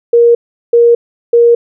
sine tone bursts, 471.1 Hz, A#4, 18 cents sharp, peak -3 dBFS, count 3, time 0.13-1.55 s, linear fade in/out 5 ms, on 220 ms, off 380 ms, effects none

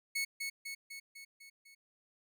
sawtooth tone with echo, 2204 Hz, C#7, 11 cents flat, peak -29 dBFS, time 0.15-0.25 s, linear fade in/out 10 ms, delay 250 ms, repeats 6, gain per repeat -4 dB, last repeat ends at 1.75 s, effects none

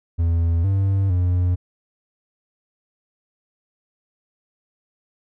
triangle tone with pitch steps, 83.9 / 97.4 / 89.5 Hz, E2 / G2 / F2, +31 / -11 / +43 cents, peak -14 dBFS, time 0.18-1.56 s, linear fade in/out 20 ms, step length 460 ms, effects none

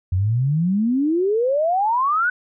sine exponential sweep, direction up, 87.31 to 1517 Hz, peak -16 dBFS, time 0.12-2.3 s, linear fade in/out 5 ms, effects none

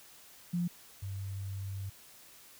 sine tone pair in turn, 174.61 / 97.54 Hz, F3 / G2, 0 / -8 cents, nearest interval minor seventh, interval 1008 cents, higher first, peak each -29 / -36 dBFS, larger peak first, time 0.53-0.68 / 1.02-1.9 s, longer second, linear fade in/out 10 ms, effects white hiss -56 dBFS RMS until 2.59 s

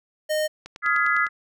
square tone, 615 Hz, D#5, 20 cents flat, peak -22 dBFS, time 0.29-0.48 s, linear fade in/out 20 ms
click train, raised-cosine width 0.2 ms, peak -21 dBFS, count 7, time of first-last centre 0.66-1.267 s, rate 9.89 Hz
sine chord, F half-diminished seventh, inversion third, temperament just, 1257.2 / 1396.9 / 1676.3 / 2012 Hz, Eb6 / F6 / Ab6 / Cb7, +18 / 0 / +16 / +32 cents, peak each -24 dBFS, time 0.82-1.29 s, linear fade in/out 50 ms
effects none

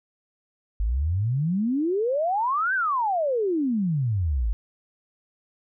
sine exponential two-way sweep, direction up then down, 49 to 1609 to 49 Hz, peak -21 dBFS, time 0.8-4.53 s, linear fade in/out 0 ms, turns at 2.74 s, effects none

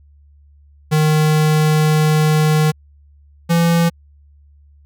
square tone pair in turn, 154.2 / 168.75 Hz, D#3 / E3, -15 / +41 cents, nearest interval major second, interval 156 cents, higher second, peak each -12 dBFS, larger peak neither, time 0.91-2.72 / 3.49-3.9 s, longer first, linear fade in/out 20 ms, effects added 72 Hz sine -45 dBFS peak until 4.85 s

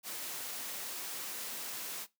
white noise, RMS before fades -41 dBFS, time 0.03-2.07 s, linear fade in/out 50 ms, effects noise-tail reverb RT60 0.2 s tail -19 dB re dry + high-pass 200 Hz 12 dB/octave

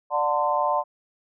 sine tone cluster, 590 / 726 / 896 / 1036 Hz, D5 / F#5 / A5 / C6, +8 / -33 / +31 / -17 cents, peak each -26 / -27 / -25 / -25 dBFS, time 0.1-0.84 s, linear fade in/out 50 ms, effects none

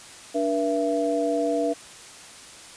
sine tone cluster, 292.2 / 480.5 / 669 Hz, D4 / B4 / E5, -9 / -48 / +25 cents, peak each -26 / -26 / -25 dBFS, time 0.34-1.74 s, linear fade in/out 20 ms, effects white hiss -44 dBFS RMS until 2.76 s + resampled to 22050 Hz

